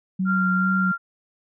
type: tone with vibrato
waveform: sine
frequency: 186.4 Hz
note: F#3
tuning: 13 cents sharp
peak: -20 dBFS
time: 0.19-0.92 s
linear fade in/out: 10 ms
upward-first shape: sine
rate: 2.3 Hz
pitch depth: 21 cents each way
type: tone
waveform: sine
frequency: 1387 Hz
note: F6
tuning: 12 cents flat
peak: -21 dBFS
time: 0.25-0.98 s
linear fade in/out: 50 ms
effects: none